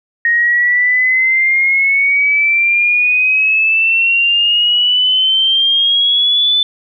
sine exponential sweep, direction up, 1864.7 to 3520 Hz, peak -9 dBFS, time 0.25-6.63 s, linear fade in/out 2 ms, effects none

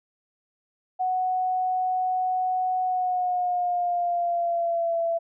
sine tone with pitch glide, 740 to 670.8 Hz, F#5 to E5, 0 to +30 cents, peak -22 dBFS, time 0.99-5.19 s, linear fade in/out 20 ms, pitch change -170 cents, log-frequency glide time 2.83-4.97 s, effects none

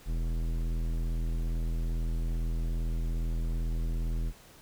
sine tone with tanh clipping, 41.2 Hz, E1, in tune, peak -30 dBFS, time 0.05-4.33 s, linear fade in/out 50 ms, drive 16 dB, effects pink hiss -55 dBFS RMS until 4.61 s

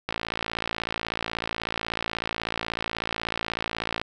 click train, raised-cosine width 0.3 ms, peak -11 dBFS, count 222, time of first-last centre 0.09-4.015 s, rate 56.3 Hz, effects none

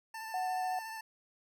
25% pulse tone with vibrato, 888 Hz, A5, 16 cents sharp, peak -37 dBFS, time 0.14-1.01 s, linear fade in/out 5 ms, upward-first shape sine, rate 14 Hz, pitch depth 18 cents each way
sine tone, 740 Hz, F#5, in tune, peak -32 dBFS, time 0.34-0.79 s, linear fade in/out 2 ms
effects none

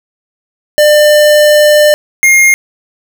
square tone pair in turn, 598 / 2131 Hz, D5 / C7, +31 / +31 cents, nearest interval octave + minor seventh, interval 2200 cents, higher second, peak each -4 dBFS, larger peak neither, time 0.78-1.94 / 2.23-2.54 s, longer first, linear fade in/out 0 ms, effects none

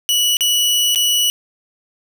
sawtooth tone with dropouts, 2942 Hz, F#7, 11 cents flat, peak -10 dBFS, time 0.09-1.3 s, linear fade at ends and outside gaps 0 ms, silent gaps 0.369-0.408 / 0.948-0.958 s, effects none

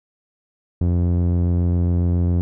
sawtooth tone with low-pass filter, 87.31 Hz, F2, in tune, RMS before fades -18 dBFS, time 0.81-2.41 s, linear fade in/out 0 ms, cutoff 320 Hz, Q 0.59, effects none

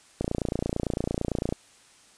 click train, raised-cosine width 2 ms, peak -13 dBFS, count 39, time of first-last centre 0.21-1.525 s, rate 28.9 Hz, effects white hiss -56 dBFS RMS until 2.17 s + resampled to 22050 Hz

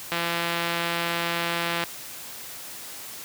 click train, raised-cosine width 0.3 ms, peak -10 dBFS, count 293, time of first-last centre 0.12-1.838 s, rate 170 Hz, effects white hiss -39 dBFS RMS until 3.24 s + high-pass 80 Hz 12 dB/octave

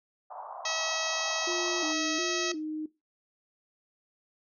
pink band-pass noise, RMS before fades -42 dBFS, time 0.3-1.93 s, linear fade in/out 10 ms, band 650 to 1100 Hz, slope 48 dB/octave
harmonic tone, 644 Hz, E5, 41 cents flat, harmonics 1 / 2 / 3 / 4 / 5 / 6 / 7 / 8 / 9 / 10, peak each -38 / -38 / -38 / -38 / -38 / -38 / -38 / -38 / -38 / -38 dBFS, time 0.65-2.52 s, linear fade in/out 5 ms
sine tone with vibrato, 329.6 Hz, E4, in tune, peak -32 dBFS, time 1.47-2.86 s, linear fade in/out 5 ms, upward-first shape square, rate 1.4 Hz, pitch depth 110 cents each way
effects noise-tail reverb RT60 0.2 s tail -17 dB re dry

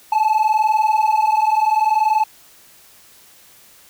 triangle tone pair together, 855.5 / 876 Hz, A5 / A5, -49 / -8 cents, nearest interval unison, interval 41 cents, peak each -13 dBFS, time 0.12-2.24 s, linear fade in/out 5 ms, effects tanh soft clip ceiling -9 dBFS + white hiss -48 dBFS RMS until 3.89 s

